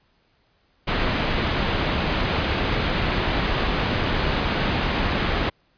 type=low-pass noise; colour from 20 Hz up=pink; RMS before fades=-23 dBFS; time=0.87-5.5 s; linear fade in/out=10 ms; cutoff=3900 Hz; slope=24 dB/octave; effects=pink hiss -64 dBFS RMS until 5.77 s + resampled to 11025 Hz